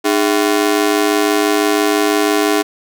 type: ring-modulated tone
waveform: sawtooth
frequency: 358.2 Hz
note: F4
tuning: 44 cents sharp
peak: -5 dBFS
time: 0.04-2.63 s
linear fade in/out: 20 ms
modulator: 53 Hz
effects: none